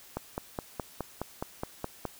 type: click train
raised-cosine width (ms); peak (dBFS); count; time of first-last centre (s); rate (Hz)
1; -18; 10; 0.17-2.053; 4.78
effects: white hiss -53 dBFS RMS until 2.19 s